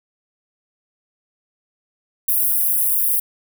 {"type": "high-pass noise", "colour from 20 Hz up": "white", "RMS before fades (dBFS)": -18, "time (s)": [2.28, 3.2], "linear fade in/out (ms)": 5, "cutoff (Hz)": 10000, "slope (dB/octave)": 48, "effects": []}